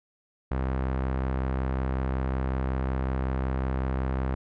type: tone with low-pass filter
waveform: sawtooth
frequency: 65.41 Hz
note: C2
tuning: in tune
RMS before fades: -28 dBFS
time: 0.51-4.35 s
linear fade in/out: 5 ms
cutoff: 1500 Hz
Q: 0.99
effects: none